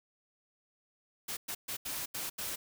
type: noise bursts at uneven times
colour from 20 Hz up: white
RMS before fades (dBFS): -38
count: 6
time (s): 1.28-1.37 / 1.48-1.55 / 1.68-1.77 / 1.85-2.06 / 2.14-2.3 / 2.38-2.56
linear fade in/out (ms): 10
effects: none